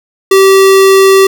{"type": "tone", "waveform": "square", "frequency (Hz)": 386.7, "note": "G4", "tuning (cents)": -24, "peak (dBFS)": -3, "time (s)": [0.31, 1.27], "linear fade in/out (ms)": 5, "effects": []}